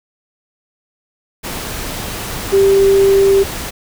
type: tone in noise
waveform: sine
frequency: 392 Hz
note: G4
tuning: in tune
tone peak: -7 dBFS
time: 2.52-3.44 s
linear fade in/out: 20 ms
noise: pink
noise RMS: -24 dBFS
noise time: 1.43-3.71 s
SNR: +14 dB
effects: none